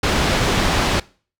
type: low-pass noise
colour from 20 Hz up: pink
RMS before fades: -18 dBFS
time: 0.03-1 s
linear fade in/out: 5 ms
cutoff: 5100 Hz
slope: 12 dB/octave
effects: noise-tail reverb RT60 0.4 s tail -22 dB re dry